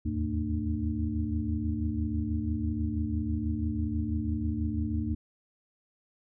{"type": "tone cluster", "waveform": "sine", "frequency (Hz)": [77.1, 83.2, 107.5, 224.8, 300.2], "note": ["D#2", "E2", "A2", "A3", "D4"], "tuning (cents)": [-15, 17, -40, 37, 38], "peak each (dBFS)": [-33, -34, -36, -33, -35], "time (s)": [0.05, 5.15], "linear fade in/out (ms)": 10, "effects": []}